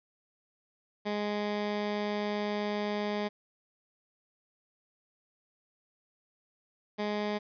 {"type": "tone pair in turn", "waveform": "15% pulse", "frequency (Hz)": [207.7, 208.6], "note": ["G#3", "G#3"], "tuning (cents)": [0, 8], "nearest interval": "unison", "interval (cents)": 8, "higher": "second", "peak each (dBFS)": [-24, -24], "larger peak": "neither", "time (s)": [[1.05, 3.29], [6.98, 7.39]], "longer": "first", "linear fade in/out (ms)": 20, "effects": ["resampled to 11025 Hz", "11-bit"]}